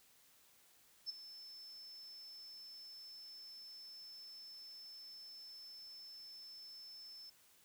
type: tone with ADSR envelope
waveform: sine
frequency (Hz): 5280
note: E8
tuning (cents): +2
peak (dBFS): -37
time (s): 1.06-7.3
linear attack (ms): 34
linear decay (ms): 15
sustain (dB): -14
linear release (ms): 7
effects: white hiss -68 dBFS RMS until 7.64 s